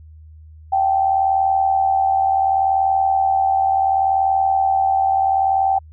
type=tone with amplitude modulation; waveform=sine; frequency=775 Hz; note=G5; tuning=20 cents flat; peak=-11 dBFS; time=0.72-5.79 s; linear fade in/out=10 ms; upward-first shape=sine; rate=80.7 Hz; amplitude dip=60%; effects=added 78 Hz sine -39 dBFS peak until 5.92 s